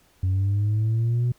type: linear sweep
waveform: sine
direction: up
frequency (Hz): 91.9 to 123.47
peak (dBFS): -17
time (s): 0.23-1.32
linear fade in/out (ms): 5
effects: tanh soft clip ceiling -18 dBFS + pink hiss -60 dBFS RMS until 1.38 s